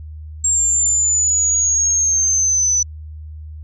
sine exponential sweep, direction down, 7480 to 5970 Hz, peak -13 dBFS, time 0.44-2.83 s, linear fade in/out 5 ms, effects added 77 Hz sine -30 dBFS peak until 3.63 s

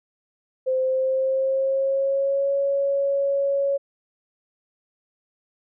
sine tone with pitch glide, 519 to 556.3 Hz, C5 to C#5, -14 to +6 cents, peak -19 dBFS, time 0.66-3.78 s, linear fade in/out 20 ms, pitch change +120 cents, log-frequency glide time 0.8-2.53 s, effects none

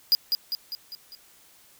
square tone with echo, 4881 Hz, D#8, 34 cents flat, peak -16 dBFS, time 0.12-0.15 s, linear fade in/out 0 ms, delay 200 ms, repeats 5, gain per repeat -5 dB, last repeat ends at 1.15 s, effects white hiss -56 dBFS RMS until 1.79 s

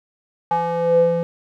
square tone with band-pass filter sweep, 169.5 Hz, E3, 49 cents sharp, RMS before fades -18 dBFS, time 0.51-1.23 s, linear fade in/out 0 ms, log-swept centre 840 to 390 Hz, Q 6.4, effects none

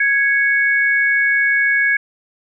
sine tone pair together, 1661.2 / 2217 Hz, G#6 / C#7, 0 / 0 cents, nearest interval perfect fourth, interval 500 cents, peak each -14 / -17 dBFS, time 0-1.97 s, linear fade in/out 5 ms, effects none

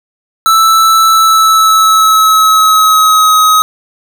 square tone with pitch glide, 1318.5 to 1266.3 Hz, E6 to D#6, 0 to +30 cents, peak -5 dBFS, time 0.46-3.62 s, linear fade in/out 0 ms, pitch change -70 cents, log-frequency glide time 1.1-3.36 s, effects none

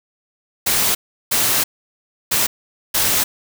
white noise bursts at uneven times, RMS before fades -17 dBFS, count 4, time 0.66-0.95 / 1.31-1.64 / 2.31-2.47 / 2.94-3.24 s, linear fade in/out 10 ms, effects none

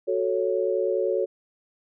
sine chord, F# minor, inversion none, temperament equal, 370 / 440 / 554.4 Hz, F#4 / A4 / C#5, 0 / 0 / 0 cents, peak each -26 dBFS, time 0.07-1.26 s, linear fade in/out 20 ms, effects none

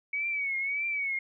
sine tone with vibrato, 2249 Hz, C#7, 24 cents sharp, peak -28 dBFS, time 0.13-1.19 s, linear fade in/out 5 ms, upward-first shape triangle, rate 1.7 Hz, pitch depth 95 cents each way, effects none

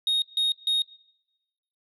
sine tone bursts, 3729 Hz, A#7, in tune, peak -18 dBFS, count 3, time 0.07-0.82 s, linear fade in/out 2 ms, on 150 ms, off 150 ms, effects noise-tail reverb RT60 1.0 s tail -25 dB re dry + tanh soft clip ceiling -20 dBFS

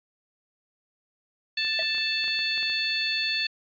harmonic tone, 882 Hz, A5, 4 cents sharp, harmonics 2 / 3 / 4 / 5, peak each -32 / -29 / -31 / -28 dBFS, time 1.57-3.47 s, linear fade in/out 5 ms
clicks, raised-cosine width 0.3 ms, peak -26 dBFS, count 10, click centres 1.649 / 1.825 / 1.948 / 1.982 / 2.242 / 2.28 / 2.391 / 2.578 / 2.63 / 2.699 s
square tone with exponential decay, 647 Hz, E5, 32 cents flat, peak -27 dBFS, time 1.79-1.87 s, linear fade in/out 2 ms, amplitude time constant 16 ms
effects resampled to 11025 Hz

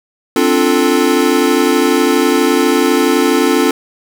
square chord, D minor seventh, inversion third, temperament equal, 261.6 / 293.7 / 349.2 / 440 Hz, C4 / D4 / F4 / A4, 0 / 0 / 0 / 0 cents, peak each -16 dBFS, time 0.36-3.71 s, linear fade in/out 2 ms, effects none

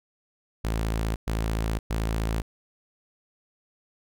sawtooth tone bursts, 55 Hz, A1, in tune, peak -21 dBFS, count 3, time 0.64-2.42 s, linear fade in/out 10 ms, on 520 ms, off 110 ms, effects none

